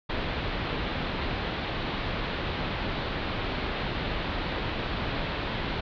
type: low-pass noise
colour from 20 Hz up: pink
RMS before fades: -31 dBFS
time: 0.09-5.81 s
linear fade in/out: 10 ms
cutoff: 4100 Hz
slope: 48 dB/octave
effects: none